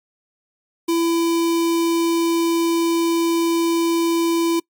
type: tone with notch filter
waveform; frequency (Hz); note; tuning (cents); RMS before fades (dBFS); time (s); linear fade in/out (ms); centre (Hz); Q
square; 334.6; E4; +26; -18; 0.88-4.6; 10; 1600; 1.5
effects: noise-tail reverb RT60 0.1 s tail -24 dB re dry + MP3 96 kbps